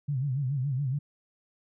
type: tone with vibrato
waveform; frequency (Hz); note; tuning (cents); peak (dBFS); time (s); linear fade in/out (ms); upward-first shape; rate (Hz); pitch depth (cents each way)
sine; 135.3; C#3; -42; -26; 0.08-0.99; 10; sine; 7.1; 140
effects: none